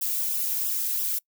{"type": "noise with flanger", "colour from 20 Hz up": "violet", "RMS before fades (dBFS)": -27, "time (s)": [0.01, 1.19], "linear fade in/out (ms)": 10, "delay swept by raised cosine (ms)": [0.45, 2.35], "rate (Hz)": 3, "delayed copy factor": -0.7, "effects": ["noise-tail reverb RT60 0.1 s tail -25 dB re dry"]}